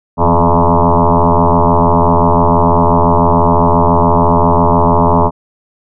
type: tone with frequency modulation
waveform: sine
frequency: 425.9 Hz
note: G#4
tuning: 44 cents sharp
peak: -6 dBFS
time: 0.17-5.31 s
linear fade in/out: 50 ms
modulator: 85.9 Hz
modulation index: 7.3
effects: none